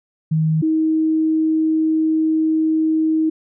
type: tone pair in turn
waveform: sine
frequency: 157.9 / 316.5 Hz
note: D#3 / D#4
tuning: +26 / +30 cents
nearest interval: octave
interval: 1204 cents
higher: second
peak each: -14 dBFS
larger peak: neither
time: 0.31-0.62 / 0.62-3.3 s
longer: second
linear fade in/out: 10 ms
effects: none